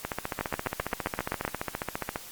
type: two click trains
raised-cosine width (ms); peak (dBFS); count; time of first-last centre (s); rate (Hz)
0.5; -12 / -14; 9 / 32; 0.41-1.45 / 0.05-2.159; 7.69 / 14.7
effects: white hiss -45 dBFS RMS until 2.31 s + Opus 48 kbps